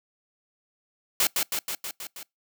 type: noise with echo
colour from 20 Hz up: white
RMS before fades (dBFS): -22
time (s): 1.2-1.27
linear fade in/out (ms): 2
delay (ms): 160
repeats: 6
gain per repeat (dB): -3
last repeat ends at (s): 2.23
effects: noise-tail reverb RT60 0.2 s tail -26 dB re dry + high-pass 150 Hz 12 dB/octave